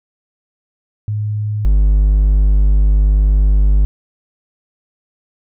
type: tone pair in turn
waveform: sine / triangle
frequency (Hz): 105.5 / 50.48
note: G#2 / G#1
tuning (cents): +28 / -48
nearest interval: octave + minor second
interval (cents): 1276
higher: first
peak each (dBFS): -16 / -6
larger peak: second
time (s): 1.08-1.65 / 1.65-3.85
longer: second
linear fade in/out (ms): 0
effects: none